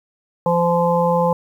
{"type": "harmonic tone", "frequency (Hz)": 172, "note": "F3", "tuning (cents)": -26, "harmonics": [1, 3, 5, 6], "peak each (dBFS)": [-20, -17, -20, -23], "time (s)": [0.46, 1.33], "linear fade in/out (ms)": 2, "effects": ["8-bit"]}